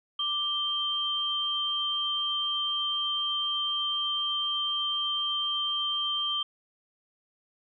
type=tone pair together; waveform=sine; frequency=1179 / 3148 Hz; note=D6 / G7; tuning=+6 / +7 cents; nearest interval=octave + perfect fourth; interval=1701 cents; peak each=-35 / -27 dBFS; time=0.19-6.43 s; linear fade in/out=5 ms; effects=none